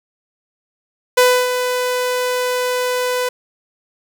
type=tone with ADSR envelope; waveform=sawtooth; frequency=499.3 Hz; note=B4; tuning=19 cents sharp; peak=-4 dBFS; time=1.17-3.29 s; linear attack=10 ms; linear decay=290 ms; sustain=-9 dB; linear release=6 ms; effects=none